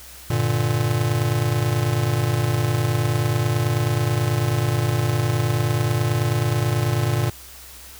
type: chord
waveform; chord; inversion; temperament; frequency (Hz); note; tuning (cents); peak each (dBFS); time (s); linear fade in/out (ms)
square; G minor; none; just; 98 / 117.6 / 147; G2 / Bb2 / D3; 0 / +16 / +2; -27 / -21 / -26; 0.3-7.3; 5
effects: added 64 Hz sine -46 dBFS peak until 7.99 s + white hiss -42 dBFS RMS until 7.99 s